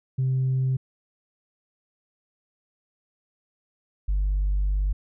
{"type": "tone pair in turn", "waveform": "sine", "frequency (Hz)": [130.81, 49], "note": ["C3", "G1"], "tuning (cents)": [0, 0], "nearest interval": "octave + perfect fourth", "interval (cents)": 1700, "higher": "first", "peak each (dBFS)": -19, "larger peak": "neither", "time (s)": [[0.18, 0.77], [4.08, 4.93]], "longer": "second", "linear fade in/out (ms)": 10, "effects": ["tanh soft clip ceiling -18 dBFS"]}